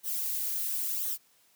violet noise with flanger, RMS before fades -32 dBFS, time 0.03-1.18 s, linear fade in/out 50 ms, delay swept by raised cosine 0.4 to 2.7 ms, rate 0.96 Hz, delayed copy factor -0.55, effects white hiss -65 dBFS RMS until 1.55 s + high-pass 100 Hz 12 dB/octave

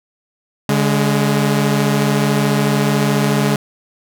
sawtooth tone pair together, 143.1 / 207.7 Hz, D3 / G#3, -45 / 0 cents, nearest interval tritone, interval 645 cents, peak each -12 dBFS, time 0.69-3.56 s, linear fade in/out 2 ms, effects none

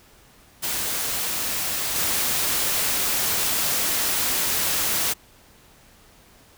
white noise with level steps, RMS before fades -26 / -23 dBFS, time 0.62-5.14 s, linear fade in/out 20 ms, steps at 1.96 s, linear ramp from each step 2 ms, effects pink hiss -53 dBFS RMS until 6.57 s

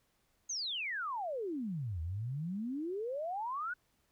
sine exponential two-way sweep, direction down then up, 6645 to 77.78 to 1513 Hz, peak -35 dBFS, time 0.49-3.74 s, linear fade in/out 10 ms, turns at 2.01 s, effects pink hiss -75 dBFS RMS until 4.11 s

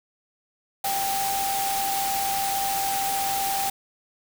sine tone in noise, 786 Hz, G5, 4 cents sharp, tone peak -25 dBFS, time 0.84-3.7 s, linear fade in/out 5 ms, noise white, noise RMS -29 dBFS, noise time 0.84-3.7 s, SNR +1 dB, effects none

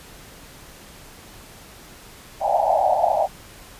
white band-pass noise, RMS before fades -19 dBFS, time 2.4-3.28 s, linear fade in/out 50 ms, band 580 to 860 Hz, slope 96 dB/octave, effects pink hiss -44 dBFS RMS until 3.79 s + resampled to 32000 Hz

